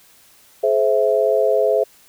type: chord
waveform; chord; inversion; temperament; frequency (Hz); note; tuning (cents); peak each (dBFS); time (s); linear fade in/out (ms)
sine; Ab augmented; none; equal with one note detuned; 425 / 523.3 / 659.3; Ab4 / C5 / E5; +40 / 0 / 0; -18; 0.63-1.84; 10
effects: white hiss -51 dBFS RMS until 2.08 s